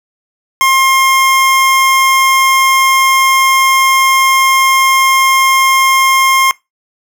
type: tone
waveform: 25% pulse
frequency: 1065 Hz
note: C6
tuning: 30 cents sharp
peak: -3 dBFS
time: 0.61-6.51 s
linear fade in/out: 0 ms
effects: noise-tail reverb RT60 0.2 s tail -22 dB re dry